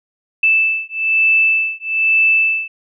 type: beating tone pair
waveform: sine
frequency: 2637 / 2638.1 Hz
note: E7 / E7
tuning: 0 / +1 cents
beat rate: 1.1 Hz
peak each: -15 dBFS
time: 0.43-2.68 s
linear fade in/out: 5 ms
effects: none